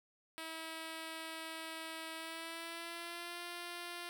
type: tone with pitch glide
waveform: 5% pulse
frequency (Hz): 323 to 348.2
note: E4 to F4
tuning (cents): -35 to -5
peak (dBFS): -32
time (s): 0.38-4.09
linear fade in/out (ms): 0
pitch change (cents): +130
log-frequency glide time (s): 2.15-3.4
effects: none